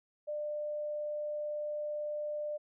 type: tone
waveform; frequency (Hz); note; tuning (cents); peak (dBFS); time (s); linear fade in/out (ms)
sine; 597; D5; +28; -34; 0.27-2.58; 20
effects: none